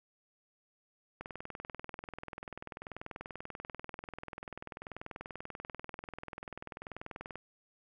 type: click train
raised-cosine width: 0.5 ms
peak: -27 dBFS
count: 127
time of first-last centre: 1.21-7.356 s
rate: 20.5 Hz
effects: none